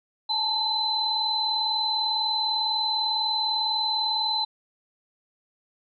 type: tone cluster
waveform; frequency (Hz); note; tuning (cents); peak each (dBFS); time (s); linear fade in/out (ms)
sine; 850 / 890 / 4039; G#5 / A5 / B7; +40 / +20 / +38; -32 / -30 / -24; 0.29-4.45; 10
effects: none